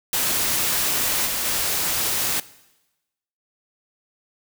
white noise with level steps, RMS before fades -22 / -25 / -23 dBFS, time 0.13-2.4 s, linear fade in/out 2 ms, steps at 1.25 / 1.44 s, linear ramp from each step 20 ms, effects noise-tail reverb RT60 1.0 s tail -19 dB re dry

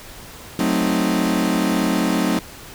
40% pulse chord, F# diminished seventh, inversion none, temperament equal, 185 / 220 / 261.6 / 311.1 Hz, F#3 / A3 / C4 / Eb4, 0 / 0 / 0 / 0 cents, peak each -22 dBFS, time 0.59-2.39 s, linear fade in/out 2 ms, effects pink hiss -39 dBFS RMS until 2.74 s

